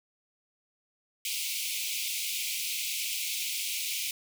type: high-pass noise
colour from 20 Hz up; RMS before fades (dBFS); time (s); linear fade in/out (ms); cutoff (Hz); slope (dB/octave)
pink; -33; 1.25-4.11; 2; 2200; 96
effects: none